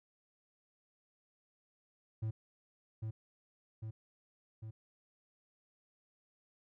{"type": "tone with echo", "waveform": "triangle", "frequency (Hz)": 110, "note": "A2", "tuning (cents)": 0, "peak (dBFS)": -32, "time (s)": [2.22, 2.31], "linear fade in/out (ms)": 10, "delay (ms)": 800, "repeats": 3, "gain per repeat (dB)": -3, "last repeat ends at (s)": 4.71, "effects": []}